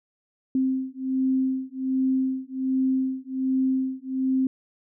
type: beating tone pair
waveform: sine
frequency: 261.6 / 262.9 Hz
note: C4 / C4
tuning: 0 / +8 cents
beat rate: 1.3 Hz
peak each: -25 dBFS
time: 0.55-4.47 s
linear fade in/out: 2 ms
effects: none